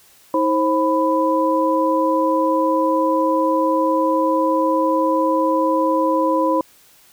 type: tone cluster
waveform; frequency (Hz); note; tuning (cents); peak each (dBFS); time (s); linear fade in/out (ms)
sine; 319.5 / 531 / 995; D#4 / C5 / B5; +46 / +25 / +13; -19; 0.34-6.61; 2
effects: white hiss -51 dBFS RMS until 7.12 s